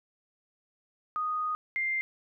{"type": "tone pair in turn", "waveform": "sine", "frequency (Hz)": [1241, 2099], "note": ["D#6", "C7"], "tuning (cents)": [-5, 5], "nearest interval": "major sixth", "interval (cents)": 910, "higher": "second", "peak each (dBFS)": [-28, -27], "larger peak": "second", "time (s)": [[1.16, 1.55], [1.76, 2.01]], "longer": "first", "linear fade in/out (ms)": 0, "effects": []}